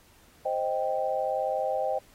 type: chord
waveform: sine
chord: C minor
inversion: none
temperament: equal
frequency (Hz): 523.3 / 622.3 / 784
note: C5 / Eb5 / G5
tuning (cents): 0 / 0 / 0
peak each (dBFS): -30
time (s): 0.45-1.99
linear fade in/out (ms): 10
effects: pink hiss -59 dBFS RMS until 2.14 s + AAC 48 kbps